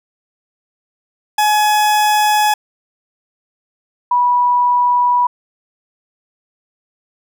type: tone pair in turn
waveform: 40% pulse / sine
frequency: 845 / 977.7 Hz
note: G#5 / B5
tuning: +30 / -18 cents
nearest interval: minor third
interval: 252 cents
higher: second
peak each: -10 dBFS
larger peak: neither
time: 1.38-2.54 / 4.11-5.27 s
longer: neither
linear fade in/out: 5 ms
effects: none